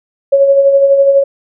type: tone with tremolo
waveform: sine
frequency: 553 Hz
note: C#5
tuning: 4 cents flat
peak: -3 dBFS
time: 0.32-1.24 s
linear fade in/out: 10 ms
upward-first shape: sine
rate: 12 Hz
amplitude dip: 45%
effects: none